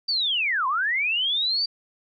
sine linear two-way sweep, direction down then up, 4699 to 987.8 to 4699 Hz, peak -21 dBFS, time 0.08-1.66 s, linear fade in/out 10 ms, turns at 0.67 s, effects none

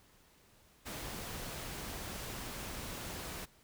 pink noise, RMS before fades -43 dBFS, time 0.85-3.46 s, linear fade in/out 20 ms, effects pink hiss -65 dBFS RMS until 3.63 s

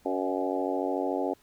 harmonic tone with a mistuned harmonic, 93.6 Hz, F#2, 20 cents sharp, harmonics 3 / 4 / 5 / 6 / 7 / 8 / 9, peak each -32 / -33 / -34 / -35 / -35 / -36 / -37 dBFS, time 0.05-1.34 s, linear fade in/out 10 ms, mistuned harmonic 7, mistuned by -17 cents, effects pink hiss -62 dBFS RMS until 1.42 s

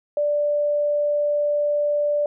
sine tone, 587.3 Hz, D5, in tune, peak -18 dBFS, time 0.17-2.26 s, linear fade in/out 2 ms, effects none

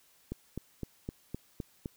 click train, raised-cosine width 3 ms, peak -23 dBFS, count 7, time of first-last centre 0.32-1.858 s, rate 3.9 Hz, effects white hiss -65 dBFS RMS until 1.96 s

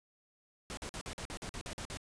pink noise bursts, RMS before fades -42 dBFS, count 11, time 0.7-1.972 s, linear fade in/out 0 ms, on 72 ms, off 48 ms, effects resampled to 22050 Hz

